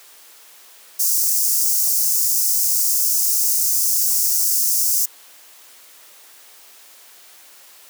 white high-pass noise, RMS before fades -18 dBFS, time 0.99-5.06 s, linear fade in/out 10 ms, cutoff 5200 Hz, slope 48 dB/octave, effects white hiss -46 dBFS RMS until 7.89 s + high-pass 400 Hz 12 dB/octave

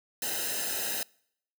white noise with comb filter, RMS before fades -32 dBFS, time 0.22-1.03 s, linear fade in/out 2 ms, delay 0.88 ms, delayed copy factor -0.9, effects noise-tail reverb RT60 0.7 s tail -26 dB re dry

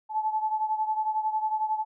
sine beating tone pair, 864 / 875 Hz, A5 / A5, -32 / -10 cents, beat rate 11 Hz, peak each -26 / -31 dBFS, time 0.09-1.85 s, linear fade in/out 50 ms, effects none

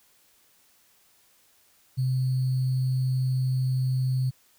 sine tone with sample-and-hold, 129.5 Hz, C3, 17 cents flat, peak -22 dBFS, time 1.97-4.31 s, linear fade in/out 20 ms, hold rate 4410 Hz, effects white hiss -62 dBFS RMS until 4.58 s

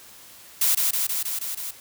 blue noise with echo, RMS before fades -20 dBFS, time 0.61-0.75 s, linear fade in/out 5 ms, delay 160 ms, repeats 6, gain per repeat -2 dB, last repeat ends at 1.71 s, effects white hiss -47 dBFS RMS until 1.8 s

